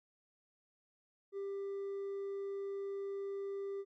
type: tone with hard clipping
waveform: sine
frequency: 395.7 Hz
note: G4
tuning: 16 cents sharp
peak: -39 dBFS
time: 1.32-3.85 s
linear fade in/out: 50 ms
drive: 2 dB
effects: none